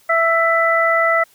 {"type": "harmonic tone", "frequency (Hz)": 663, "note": "E5", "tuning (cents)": 10, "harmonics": [1, 2, 3], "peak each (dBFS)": [-17, -17, -17], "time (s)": [0.09, 1.24], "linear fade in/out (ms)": 10, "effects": ["white hiss -53 dBFS RMS until 1.34 s"]}